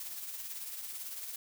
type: noise with tremolo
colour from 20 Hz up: blue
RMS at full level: -40 dBFS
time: 0-1.36 s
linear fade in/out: 2 ms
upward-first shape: triangle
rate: 18 Hz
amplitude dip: 50%
effects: none